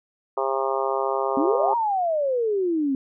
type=harmonic tone; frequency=134.5 Hz; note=C3; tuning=48 cents sharp; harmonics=3 / 4 / 5 / 6 / 7 / 8 / 9; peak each=-27 / -28 / -29 / -30 / -30 / -31 / -32 dBFS; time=0.37-1.74 s; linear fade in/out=5 ms
type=exponential two-way sweep; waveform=sine; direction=up then down; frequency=261.6 to 960 to 261.6 Hz; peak=-20 dBFS; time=1.37-2.95 s; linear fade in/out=2 ms; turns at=1.75 s
effects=none